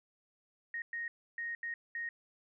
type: tone bursts at uneven times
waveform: sine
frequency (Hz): 1864.7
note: A#6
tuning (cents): 0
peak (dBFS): -36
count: 5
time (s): 0.74-0.82 / 0.93-1.08 / 1.38-1.55 / 1.63-1.74 / 1.95-2.09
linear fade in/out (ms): 2
effects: none